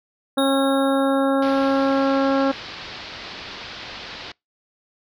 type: harmonic tone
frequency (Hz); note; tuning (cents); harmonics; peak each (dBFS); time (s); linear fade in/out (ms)
272.1; C#4; -32; 1 / 2 / 3 / 4 / 5 / 6; -19 / -20 / -27 / -30 / -28 / -34; 0.37-2.52; 10
type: tone with exponential decay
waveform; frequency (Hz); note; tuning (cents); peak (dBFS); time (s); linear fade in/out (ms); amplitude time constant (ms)
square; 3729; A#7; 0; -25; 0.38-2.59; 2; 480
type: low-pass noise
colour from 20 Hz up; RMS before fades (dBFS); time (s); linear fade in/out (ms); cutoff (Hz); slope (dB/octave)
white; -36; 1.42-4.32; 5; 4800; 48
effects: noise-tail reverb RT60 0.2 s tail -26 dB re dry